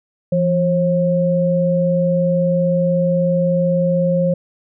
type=tone pair together; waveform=sine; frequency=170.7 / 537.7 Hz; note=F3 / C5; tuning=-39 / +47 cents; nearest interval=octave + minor sixth; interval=1986 cents; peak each=-16 dBFS; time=0.32-4.34 s; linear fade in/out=5 ms; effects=none